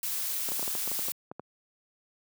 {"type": "noise", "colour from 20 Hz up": "blue", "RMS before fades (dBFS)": -32, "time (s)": [0.03, 1.12], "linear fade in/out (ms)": 2}
{"type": "clicks", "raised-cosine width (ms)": 1, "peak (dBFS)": -24, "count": 12, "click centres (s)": [0.488, 0.519, 0.595, 0.628, 0.678, 0.752, 0.876, 0.916, 0.992, 1.084, 1.315, 1.396]}
{"effects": ["high-pass 150 Hz 12 dB/octave"]}